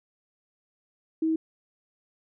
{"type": "tone", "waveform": "sine", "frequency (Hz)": 320.3, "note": "E4", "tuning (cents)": -50, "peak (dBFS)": -22, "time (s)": [1.22, 1.36], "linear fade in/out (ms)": 5, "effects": []}